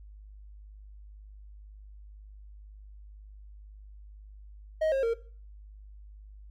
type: tone with pitch steps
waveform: triangle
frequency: 629 / 538.2 / 460.5 Hz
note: D#5 / C5 / A#4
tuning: +19 / +49 / -21 cents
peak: -22 dBFS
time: 4.81-5.14 s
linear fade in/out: 10 ms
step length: 110 ms
effects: noise-tail reverb RT60 0.4 s tail -17 dB re dry + added 51 Hz sine -46 dBFS peak until 6.5 s